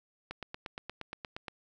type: click train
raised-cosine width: 0.3 ms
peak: -23 dBFS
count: 11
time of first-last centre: 0.31-1.482 s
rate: 8.53 Hz
effects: none